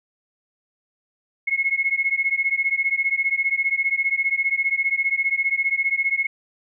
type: beating tone pair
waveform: sine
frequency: 2169 / 2184 Hz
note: C#7 / C#7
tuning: -38 / -26 cents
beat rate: 15 Hz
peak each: -22 dBFS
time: 1.47-6.27 s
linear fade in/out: 10 ms
effects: none